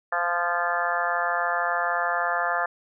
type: harmonic tone with a mistuned harmonic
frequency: 173.5 Hz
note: F3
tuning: 11 cents flat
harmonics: 3 / 4 / 5 / 6 / 7 / 8 / 9 / 10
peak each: -34 / -28 / -32 / -32 / -30 / -31 / -34 / -29 dBFS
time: 0.12-2.66 s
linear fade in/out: 5 ms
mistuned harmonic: 9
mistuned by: +18 cents
effects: none